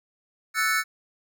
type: chord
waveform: square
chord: F# minor seventh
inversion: third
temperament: equal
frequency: 1318.5 / 1480 / 1760 / 2217 Hz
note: E6 / F#6 / A6 / C#7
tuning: 0 / 0 / 0 / 0 cents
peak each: -28 dBFS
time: 0.54-0.84 s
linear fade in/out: 50 ms
effects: none